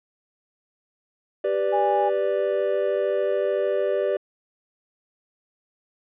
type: chord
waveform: triangle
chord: G major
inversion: none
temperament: equal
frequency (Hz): 392 / 493.9 / 587.3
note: G4 / B4 / D5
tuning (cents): 0 / 0 / 0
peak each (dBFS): -23 / -25 / -22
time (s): 1.44-4.17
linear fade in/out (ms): 5
type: tone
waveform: sine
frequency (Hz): 821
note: G#5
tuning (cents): -20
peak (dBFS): -21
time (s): 1.72-2.1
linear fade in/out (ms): 20
effects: resampled to 8000 Hz